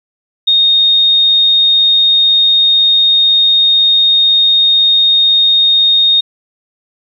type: tone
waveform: sine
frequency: 3702 Hz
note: A#7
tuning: 13 cents flat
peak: -6 dBFS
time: 0.47-6.21 s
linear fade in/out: 10 ms
effects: 8-bit